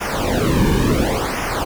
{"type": "noise with flanger", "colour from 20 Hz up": "brown", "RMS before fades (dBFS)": -18, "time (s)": [0, 1.65], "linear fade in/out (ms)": 20, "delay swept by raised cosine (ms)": [0.24, 1.54], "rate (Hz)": 0.71, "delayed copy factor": -0.9, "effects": []}